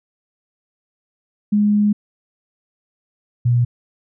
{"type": "tone pair in turn", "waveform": "sine", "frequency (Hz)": [207.7, 120.94], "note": ["G#3", "B2"], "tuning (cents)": [0, -36], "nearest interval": "major sixth", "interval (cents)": 936, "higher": "first", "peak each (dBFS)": -12, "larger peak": "neither", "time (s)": [[1.52, 1.93], [3.45, 3.65]], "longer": "first", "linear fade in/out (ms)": 10, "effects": []}